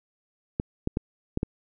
clicks, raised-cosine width 3 ms, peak -12 dBFS, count 5, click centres 0.599 / 0.874 / 0.971 / 1.374 / 1.431 s, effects none

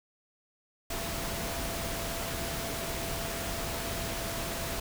sine tone in noise, 672 Hz, E5, 33 cents sharp, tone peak -41 dBFS, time 0.9-4.8 s, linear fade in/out 5 ms, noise pink, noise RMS -35 dBFS, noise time 0.9-4.8 s, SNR -9 dB, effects none

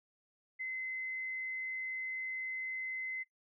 sine tone, 2051 Hz, C7, 35 cents flat, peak -36 dBFS, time 0.59-3.24 s, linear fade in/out 20 ms, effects noise-tail reverb RT60 0.1 s tail -19 dB re dry

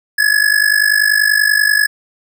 square tone with amplitude modulation, 1700 Hz, G#6, 40 cents sharp, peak -7 dBFS, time 0.18-1.87 s, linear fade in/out 10 ms, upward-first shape sine, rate 50.3 Hz, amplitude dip 85%, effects none

